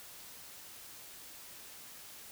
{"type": "silence", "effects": ["white hiss -51 dBFS RMS until 2.31 s"]}